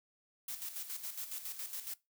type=noise with tremolo; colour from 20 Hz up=blue; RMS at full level=-41 dBFS; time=0.48-1.94 s; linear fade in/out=5 ms; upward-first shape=square; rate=7.2 Hz; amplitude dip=60%; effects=noise-tail reverb RT60 0.2 s tail -20 dB re dry